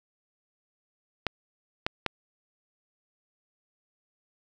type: clicks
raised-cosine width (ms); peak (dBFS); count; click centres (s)
0.3; -10; 3; 1.267 / 1.865 / 2.063
effects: none